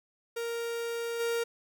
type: tone with level steps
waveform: 45% pulse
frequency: 466.2 Hz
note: A#4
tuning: in tune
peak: -32 / -28 dBFS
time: 0.36-1.44 s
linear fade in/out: 10 ms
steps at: 1.19 s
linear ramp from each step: 20 ms
effects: none